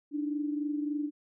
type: tone pair together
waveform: sine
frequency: 293.1 / 316.6 Hz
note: D4 / D#4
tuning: -3 / +30 cents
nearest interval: minor second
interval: 133 cents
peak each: -30 / -38 dBFS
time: 0.11-1.11 s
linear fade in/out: 50 ms
effects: none